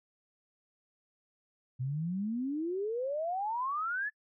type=exponential sweep; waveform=sine; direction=up; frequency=123.47 to 1760 Hz; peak=-31 dBFS; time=1.79-4.1 s; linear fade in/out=20 ms; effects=noise-tail reverb RT60 0.1 s tail -25 dB re dry